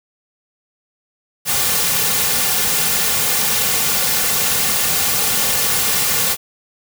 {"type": "noise with comb filter", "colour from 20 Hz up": "white", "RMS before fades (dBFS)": -17, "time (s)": [1.45, 6.37], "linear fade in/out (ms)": 50, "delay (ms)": 3.1, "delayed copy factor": -0.65, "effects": []}